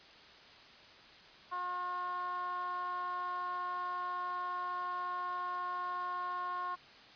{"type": "tone with band-pass filter", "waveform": "15% pulse", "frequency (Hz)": 358.9, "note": "F4", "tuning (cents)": 47, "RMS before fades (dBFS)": -38, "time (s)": [1.51, 6.76], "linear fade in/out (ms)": 20, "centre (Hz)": 1100, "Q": 4.3, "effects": ["white hiss -56 dBFS RMS until 7.15 s", "resampled to 11025 Hz"]}